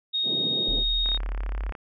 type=tone; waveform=sine; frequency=3729 Hz; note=A#7; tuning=in tune; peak=-23 dBFS; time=0.13-1.18 s; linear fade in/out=20 ms
type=band-pass noise; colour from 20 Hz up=white; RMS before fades=-35 dBFS; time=0.23-0.84 s; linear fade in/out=50 ms; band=130 to 450 Hz; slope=24 dB/octave
type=exponential sweep; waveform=sine; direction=up; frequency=35.77 to 50 Hz; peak=-26 dBFS; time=0.68-1.72 s; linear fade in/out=10 ms
type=click train; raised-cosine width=0.5 ms; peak=-23 dBFS; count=25; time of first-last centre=1.06-1.752 s; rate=34.7 Hz
effects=none